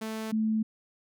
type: tone pair in turn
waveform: sawtooth / sine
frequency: 220 / 218.8 Hz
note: A3 / A3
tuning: 0 / -9 cents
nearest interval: unison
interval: 9 cents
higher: first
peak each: -29 / -24 dBFS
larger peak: second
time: 0.01-0.32 / 0.32-0.63 s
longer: neither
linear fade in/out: 10 ms
effects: none